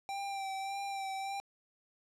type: tone with vibrato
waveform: square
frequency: 784 Hz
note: G5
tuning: in tune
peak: -37 dBFS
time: 0.09-1.4 s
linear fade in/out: 0 ms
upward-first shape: sine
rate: 1.7 Hz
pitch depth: 27 cents each way
effects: low-pass 9000 Hz 12 dB/octave